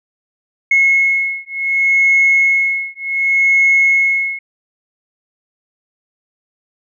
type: beating tone pair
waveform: sine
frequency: 2175 / 2175.67 Hz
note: C#7 / C#7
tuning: -33 / -33 cents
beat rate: 0.67 Hz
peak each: -13 dBFS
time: 0.71-4.39 s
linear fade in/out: 5 ms
effects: tanh soft clip ceiling -3 dBFS